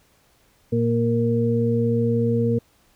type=harmonic tone; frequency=116.6 Hz; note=A#2; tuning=1 cent sharp; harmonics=1 / 2 / 4; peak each=-22 / -22 / -22 dBFS; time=0.72-2.59 s; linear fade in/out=10 ms; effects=pink hiss -60 dBFS RMS until 2.95 s